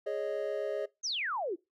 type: chord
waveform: triangle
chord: Ab suspended fourth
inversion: none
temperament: equal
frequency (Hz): 415.3 / 554.4 / 622.3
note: Ab4 / Db5 / Eb5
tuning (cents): 0 / 0 / 0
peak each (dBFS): -34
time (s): 0.06-0.86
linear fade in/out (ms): 10
type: exponential sweep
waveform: sine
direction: down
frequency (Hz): 6645 to 314.6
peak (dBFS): -31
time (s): 1.03-1.56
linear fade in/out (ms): 20
effects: noise-tail reverb RT60 0.2 s tail -21 dB re dry